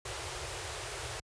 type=band-stop noise; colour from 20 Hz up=pink; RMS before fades=-39 dBFS; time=0.05-1.2 s; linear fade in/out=5 ms; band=140 to 340 Hz; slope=96 dB/octave; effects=high-pass 60 Hz 12 dB/octave + resampled to 22050 Hz